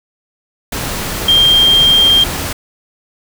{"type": "tone in noise", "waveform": "sine", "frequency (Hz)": 3192, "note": "G7", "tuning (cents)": 31, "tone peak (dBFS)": -6, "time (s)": [1.28, 2.24], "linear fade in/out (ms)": 5, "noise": "pink", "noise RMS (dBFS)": -20, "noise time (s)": [0.72, 2.53], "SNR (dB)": 11, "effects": []}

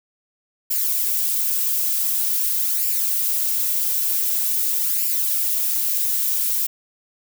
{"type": "noise with flanger", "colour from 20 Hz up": "violet", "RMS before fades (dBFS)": -21, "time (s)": [0.7, 6.67], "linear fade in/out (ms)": 10, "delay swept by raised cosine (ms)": [0.4, 5.8], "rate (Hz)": 0.46, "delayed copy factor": 0.55, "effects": []}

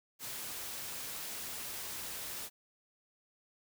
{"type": "noise", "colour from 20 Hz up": "white", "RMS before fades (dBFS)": -42, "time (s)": [0.19, 2.5], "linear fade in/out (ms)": 50, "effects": []}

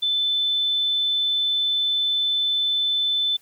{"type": "tone", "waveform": "sine", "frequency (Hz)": 3520, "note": "A7", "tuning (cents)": 0, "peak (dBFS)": -19, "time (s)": [0.02, 3.37], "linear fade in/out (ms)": 10, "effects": ["white hiss -58 dBFS RMS until 3.41 s"]}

